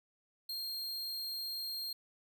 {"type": "tone", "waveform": "45% pulse", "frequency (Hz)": 4214, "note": "C8", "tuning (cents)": 12, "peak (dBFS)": -37, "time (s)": [0.49, 1.93], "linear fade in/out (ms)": 5, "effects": []}